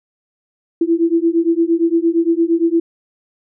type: beating tone pair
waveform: sine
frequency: 329.6 / 338.3 Hz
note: E4 / E4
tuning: 0 / +45 cents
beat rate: 8.7 Hz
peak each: -15 dBFS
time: 0.81-2.8 s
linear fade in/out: 5 ms
effects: none